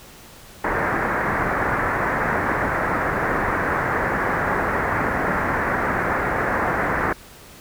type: low-pass noise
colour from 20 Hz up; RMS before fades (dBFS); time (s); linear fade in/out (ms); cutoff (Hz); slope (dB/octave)
white; -22; 0.64-7.13; 5; 1900; 48
effects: pink hiss -44 dBFS RMS until 7.6 s